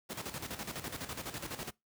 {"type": "noise with tremolo", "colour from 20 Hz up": "pink", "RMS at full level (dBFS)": -39, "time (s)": [0.09, 1.71], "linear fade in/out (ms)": 20, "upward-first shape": "square", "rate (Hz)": 12, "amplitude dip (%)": 65, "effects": ["noise-tail reverb RT60 0.2 s tail -24 dB re dry", "high-pass 80 Hz 12 dB/octave"]}